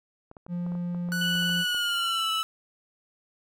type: clicks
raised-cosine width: 1 ms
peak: -31 dBFS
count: 12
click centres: 0.314 / 0.368 / 0.465 / 0.665 / 0.72 / 0.752 / 0.947 / 1.088 / 1.354 / 1.424 / 1.495 / 1.747 s
type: tone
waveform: triangle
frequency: 175.2 Hz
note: F3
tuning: 6 cents sharp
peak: -26 dBFS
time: 0.48-1.65 s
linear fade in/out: 50 ms
type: tone with pitch glide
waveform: 45% pulse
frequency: 1480 to 1310.9 Hz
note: F#6 to E6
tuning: 0 to -10 cents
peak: -28 dBFS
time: 1.12-2.43 s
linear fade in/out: 0 ms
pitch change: -210 cents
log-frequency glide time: 1.6-2.31 s
type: tone with vibrato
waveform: triangle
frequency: 2960 Hz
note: F#7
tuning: in tune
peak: -26 dBFS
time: 1.21-2.42 s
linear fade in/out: 5 ms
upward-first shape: triangle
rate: 17 Hz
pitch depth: 18 cents each way
effects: none